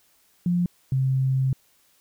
sine tone pair in turn, 176 / 132.35 Hz, F3 / C3, +14 / +20 cents, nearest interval perfect fourth, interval 494 cents, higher first, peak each -19 dBFS, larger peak neither, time 0.46-0.66 / 0.92-1.53 s, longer second, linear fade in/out 2 ms, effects white hiss -62 dBFS RMS until 2 s

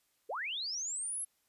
sine linear sweep, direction up, 370 to 11175 Hz, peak -35 dBFS, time 0.29-1.25 s, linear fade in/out 10 ms, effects white hiss -75 dBFS RMS until 1.48 s + resampled to 32000 Hz

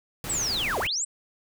pink noise, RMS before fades -35 dBFS, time 0.24-0.87 s, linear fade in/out 2 ms
sine linear two-way sweep, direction down then up, 8180 to 349.2 to 8180 Hz, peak -25 dBFS, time 0.29-1.05 s, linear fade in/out 10 ms, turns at 0.79 s
effects none

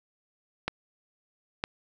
clicks, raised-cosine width 0.3 ms, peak -12 dBFS, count 2, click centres 0.68 / 1.639 s, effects none

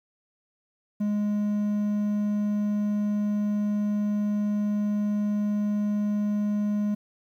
triangle tone, 207.7 Hz, G#3, in tune, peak -21 dBFS, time 1-6.95 s, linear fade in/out 10 ms, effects 10-bit

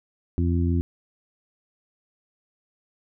harmonic tone, 86 Hz, F2, 26 cents flat, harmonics 1 / 2 / 3 / 4, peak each -21 / -28 / -27 / -32 dBFS, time 0.38-0.81 s, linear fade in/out 0 ms, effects none

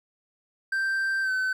triangle tone with pitch glide, 1568 to 1522.5 Hz, G6 to F#6, 0 to +49 cents, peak -22 dBFS, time 0.72-1.53 s, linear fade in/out 5 ms, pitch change -51 cents, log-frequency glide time 1.22-1.31 s, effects none

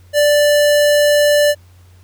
square tone, 587.3 Hz, D5, in tune, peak -10 dBFS, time 0.13-1.55 s, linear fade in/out 50 ms, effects added 90 Hz sine -42 dBFS peak until 2.03 s + pink hiss -54 dBFS RMS until 2.03 s

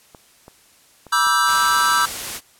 clicks, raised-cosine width 1 ms, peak -26 dBFS, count 4, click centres 0.148 / 0.481 / 1.067 / 1.269 s
square chord, E minor seventh, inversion second, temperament equal with one note detuned, 967.4 / 1174.7 / 1318.5 / 1568 Hz, B5 / D6 / E6 / G6, -36 / 0 / 0 / 0 cents, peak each -23 / -23 / -19 / -21 dBFS, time 1.12-2.06 s, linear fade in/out 10 ms
white noise, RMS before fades -28 dBFS, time 1.45-2.41 s, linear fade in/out 50 ms
effects white hiss -53 dBFS RMS until 2.59 s + low-pass 12000 Hz 12 dB/octave

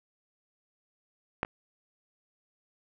clicks, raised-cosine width 0.5 ms, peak -12 / -27 dBFS, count 2, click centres 1.431 / 1.449 s, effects none

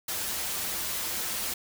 white noise with comb filter, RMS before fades -32 dBFS, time 0.08-1.54 s, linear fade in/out 5 ms, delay 7.2 ms, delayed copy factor -0.5, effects none

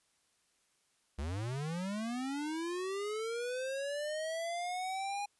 square linear sweep, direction up, 65.41 to 822 Hz, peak -36 dBFS, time 1.18-5.26 s, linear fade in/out 10 ms, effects white hiss -74 dBFS RMS until 5.39 s + resampled to 24000 Hz

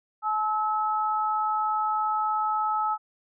sine tone pair together, 858 / 1294.8 Hz, A5 / E6, -44 / -31 cents, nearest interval perfect fifth, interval 713 cents, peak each -26 dBFS, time 0.22-2.98 s, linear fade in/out 50 ms, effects none

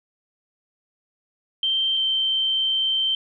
sine tone pair in turn, 3136 / 3118 Hz, G7 / G7, 0 / -10 cents, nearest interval unison, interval 10 cents, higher first, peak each -19 dBFS, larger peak neither, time 1.63-1.97 / 1.97-3.15 s, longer second, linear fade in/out 2 ms, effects none

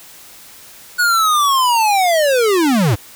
square linear sweep, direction down, 1471 to 89.7 Hz, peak -12 dBFS, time 0.98-2.96 s, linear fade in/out 20 ms, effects white hiss -40 dBFS RMS until 3.15 s

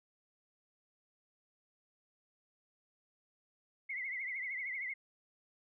sine tone with vibrato, 2087 Hz, C7, 5 cents flat, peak -37 dBFS, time 3.89-4.94 s, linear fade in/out 10 ms, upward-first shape triangle, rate 13 Hz, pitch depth 120 cents each way, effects none

